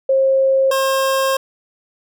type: tone pair in turn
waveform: sine / 25% pulse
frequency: 535 / 535 Hz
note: C5 / C5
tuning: +38 / +38 cents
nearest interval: unison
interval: 0 cents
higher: neither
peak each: -11 dBFS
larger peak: neither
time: 0.09-0.71 / 0.71-1.37 s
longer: second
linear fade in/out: 5 ms
effects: none